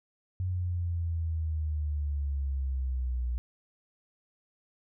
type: exponential sweep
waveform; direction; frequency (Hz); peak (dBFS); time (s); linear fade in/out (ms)
sine; down; 92.5 to 60; -28; 0.4-3.38; 0
effects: none

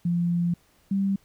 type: tone pair in turn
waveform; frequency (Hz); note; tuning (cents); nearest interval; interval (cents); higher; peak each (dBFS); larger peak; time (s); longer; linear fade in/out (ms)
sine; 172.8 / 195.91; F3 / G3; -18 / -1; major second; 217; second; -21; neither; 0.05-0.54 / 0.91-1.16; first; 5
effects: pink hiss -62 dBFS RMS until 1.24 s

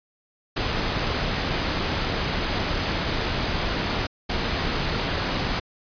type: noise bursts at uneven times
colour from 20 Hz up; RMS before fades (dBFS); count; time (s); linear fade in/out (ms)
pink; -25; 2; 0.56-4.07 / 4.29-5.6; 10
effects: resampled to 11025 Hz

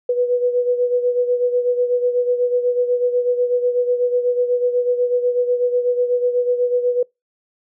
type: beating tone pair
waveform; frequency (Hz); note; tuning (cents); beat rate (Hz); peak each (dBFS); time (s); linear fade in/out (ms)
sine; 490 / 498.1; B4 / B4; -14 / +15; 8.1; -16 / -22; 0.09-7.03; 5
effects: noise-tail reverb RT60 0.2 s tail -26 dB re dry

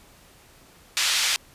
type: band-pass noise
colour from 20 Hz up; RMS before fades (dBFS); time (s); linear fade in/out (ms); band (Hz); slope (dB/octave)
pink; -23; 0.97-1.36; 0; 2400 to 6800; 12
effects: pink hiss -53 dBFS RMS until 1.54 s + resampled to 32000 Hz

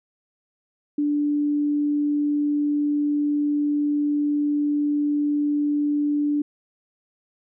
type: tone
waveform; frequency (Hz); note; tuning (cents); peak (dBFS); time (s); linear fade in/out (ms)
sine; 293; D4; -4; -19; 0.98-6.42; 5
effects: none

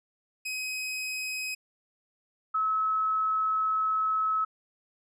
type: tone pair in turn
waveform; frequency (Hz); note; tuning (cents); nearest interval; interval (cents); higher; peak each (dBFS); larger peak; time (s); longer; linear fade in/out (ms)
sawtooth / sine; 2528 / 1292.1; D#7 / E6; +27 / -35; octave; 1162; first; -28 / -24; second; 0.45-1.55 / 2.54-4.45; second; 10
effects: low-pass 12000 Hz 12 dB/octave

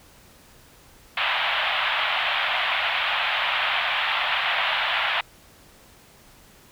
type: band-pass noise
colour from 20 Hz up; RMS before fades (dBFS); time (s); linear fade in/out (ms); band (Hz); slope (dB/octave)
white; -24; 1.17-5.21; 5; 640 to 3400; 48
effects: pink hiss -52 dBFS RMS until 6.71 s

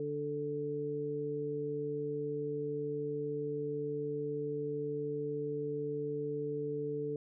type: harmonic tone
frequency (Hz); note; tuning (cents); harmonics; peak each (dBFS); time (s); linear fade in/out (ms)
146.83; D3; 0; 1 / 2 / 3; -42 / -42 / -35; 0-7.16; 2
effects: none

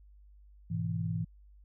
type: chord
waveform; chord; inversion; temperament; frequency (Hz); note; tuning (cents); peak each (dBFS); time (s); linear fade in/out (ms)
sine; E major; first; equal; 103.83 / 123.47 / 164.81; G#2 / B2 / E3; 0 / 0 / 0; -35 / -38 / -33; 0.7-1.25; 10
effects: added 50 Hz sine -54 dBFS peak until 1.64 s

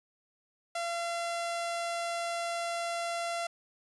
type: tone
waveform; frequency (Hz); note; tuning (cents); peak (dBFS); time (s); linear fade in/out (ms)
sawtooth; 683; F5; -39; -28; 0.75-3.47; 5
effects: resampled to 24000 Hz

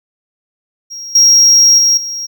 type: tone with level steps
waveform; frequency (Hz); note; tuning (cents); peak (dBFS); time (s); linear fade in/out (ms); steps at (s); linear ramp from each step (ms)
triangle; 5610; F8; +7; -23 / -3 / -6 / -18; 0.9-2.27; 20; 1.15 / 1.78 / 1.97; 5
effects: none

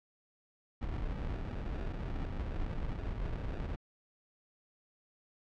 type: noise with sample-and-hold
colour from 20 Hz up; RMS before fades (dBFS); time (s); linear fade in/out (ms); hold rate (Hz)
brown; -37; 0.81-3.76; 10; 1050
effects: low-pass 3000 Hz 12 dB/octave

